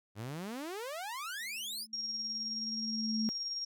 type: exponential sweep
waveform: sawtooth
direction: up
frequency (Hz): 98 to 5360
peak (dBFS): -35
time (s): 0.15-1.87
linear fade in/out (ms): 50
type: tone with exponential growth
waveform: sine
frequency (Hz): 220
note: A3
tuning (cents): 0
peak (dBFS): -29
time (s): 1.4-3.29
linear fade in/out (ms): 0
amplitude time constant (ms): 410
type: tone with tremolo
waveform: sine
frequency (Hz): 5580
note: F8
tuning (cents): -2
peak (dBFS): -34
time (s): 1.93-3.65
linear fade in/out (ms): 5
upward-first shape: square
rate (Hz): 19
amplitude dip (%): 30
effects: none